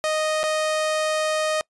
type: tone with dropouts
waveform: sawtooth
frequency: 621 Hz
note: D#5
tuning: 3 cents flat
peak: -17 dBFS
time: 0.04-1.61 s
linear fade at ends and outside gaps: 0 ms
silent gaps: 0.432-0.438 s
effects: noise-tail reverb RT60 0.1 s tail -25 dB re dry + resampled to 24000 Hz